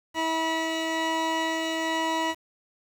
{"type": "tone pair together", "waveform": "20% pulse", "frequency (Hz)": [323.7, 970], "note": ["E4", "B5"], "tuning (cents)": [-31, -31], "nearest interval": "octave + perfect fifth", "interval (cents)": 1900, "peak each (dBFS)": -23, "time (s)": [0.14, 2.35], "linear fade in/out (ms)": 50, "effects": ["low-pass 6000 Hz 12 dB/octave", "8-bit"]}